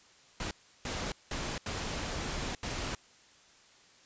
pink noise bursts at uneven times, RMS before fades -36 dBFS, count 5, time 0.4-0.51 / 0.85-1.12 / 1.31-1.58 / 1.66-2.55 / 2.63-2.95 s, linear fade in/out 2 ms, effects white hiss -60 dBFS RMS until 4.05 s + resampled to 16000 Hz

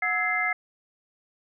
sine tone cluster, 733 / 1300 / 1683 / 2082 Hz, F#5 / E6 / G#6 / C7, -16 / -24 / +23 / -9 cents, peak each -31 / -32 / -30 / -25 dBFS, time 0.02-0.53 s, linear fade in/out 5 ms, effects none

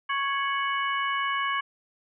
harmonic tone with a mistuned harmonic, 554.4 Hz, C#5, in tune, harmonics 2 / 3 / 4 / 5, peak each -27 / -31 / -33 / -35 dBFS, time 0.09-1.61 s, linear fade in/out 10 ms, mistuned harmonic 5, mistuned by +110 cents, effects none

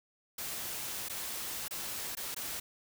white noise with dropouts, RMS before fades -39 dBFS, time 0.38-2.6 s, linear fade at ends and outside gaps 5 ms, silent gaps 1.086-1.096 / 1.682-1.708 / 2.152-2.169 / 2.346-2.363 s, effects none

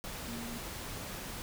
sine tone in noise, 233.9 Hz, A#3, 6 cents sharp, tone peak -41 dBFS, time 0.28-0.58 s, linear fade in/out 0 ms, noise pink, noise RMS -42 dBFS, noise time 0.04-1.42 s, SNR -2 dB, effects none

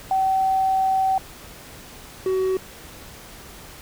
sine / triangle tone pair in turn, 765 / 376.4 Hz, G5 / F#4, -42 / +30 cents, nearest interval octave, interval 1228 cents, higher first, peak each -17 dBFS, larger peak neither, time 0.11-1.18 / 2.26-2.57 s, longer first, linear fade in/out 2 ms, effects pink hiss -42 dBFS RMS until 3.81 s

